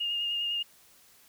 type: tone with vibrato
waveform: sine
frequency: 2834 Hz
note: F7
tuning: 25 cents sharp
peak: -28 dBFS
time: 0-0.63 s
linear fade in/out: 10 ms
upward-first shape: sine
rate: 9.9 Hz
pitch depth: 17 cents each way
effects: white hiss -59 dBFS RMS until 1.28 s